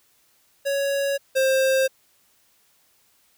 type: tone pair in turn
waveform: square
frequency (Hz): 557 / 529.6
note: C#5 / C5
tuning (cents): +8 / +21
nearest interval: minor second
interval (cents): 87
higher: first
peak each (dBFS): -22 / -18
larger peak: second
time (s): 0.65-1.18 / 1.35-1.88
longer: neither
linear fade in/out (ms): 20
effects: white hiss -62 dBFS RMS until 3.37 s